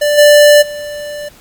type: tone with level steps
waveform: square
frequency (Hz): 589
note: D5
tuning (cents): +5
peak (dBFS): -10 / -3 / -22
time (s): 0.01-1.29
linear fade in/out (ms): 10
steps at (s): 0.17 / 0.61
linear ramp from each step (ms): 20
effects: pink hiss -42 dBFS RMS until 1.4 s + MP3 96 kbps